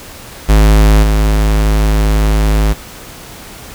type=tone with level steps; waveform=square; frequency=52.6 Hz; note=G#1; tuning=23 cents sharp; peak=-5 / -9 dBFS; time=0.48-2.74 s; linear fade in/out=20 ms; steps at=1.02 s; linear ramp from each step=20 ms; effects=pink hiss -32 dBFS RMS until 3.74 s